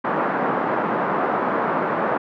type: band-pass noise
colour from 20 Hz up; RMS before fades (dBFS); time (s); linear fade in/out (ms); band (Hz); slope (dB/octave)
white; -22; 0.04-2.18; 10; 170 to 1300; 24
effects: none